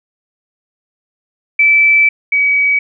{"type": "tone pair in turn", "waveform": "sine", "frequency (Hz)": [2317, 2272], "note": ["D7", "C#7"], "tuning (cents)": [-24, 42], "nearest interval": "unison", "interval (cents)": 34, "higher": "first", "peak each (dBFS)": [-6, -9], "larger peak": "first", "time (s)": [[1.59, 2.09], [2.32, 2.79]], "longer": "first", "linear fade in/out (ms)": 5, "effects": []}